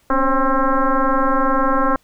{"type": "tone with frequency modulation", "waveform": "sine", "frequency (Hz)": 527, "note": "C5", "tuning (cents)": 12, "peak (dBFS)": -13, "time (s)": [0.1, 1.96], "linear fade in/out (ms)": 2, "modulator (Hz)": 269, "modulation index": 3.3, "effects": ["pink hiss -58 dBFS RMS until 2.03 s"]}